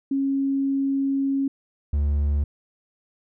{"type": "tone pair in turn", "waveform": ["sine", "triangle"], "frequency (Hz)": [273.6, 72.47], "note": ["C#4", "D2"], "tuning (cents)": [-23, -22], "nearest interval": "octave + major seventh", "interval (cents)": 2299, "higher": "first", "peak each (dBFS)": [-20, -17], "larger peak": "second", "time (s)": [[0.11, 1.48], [1.93, 2.44]], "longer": "first", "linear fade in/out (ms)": 5, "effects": []}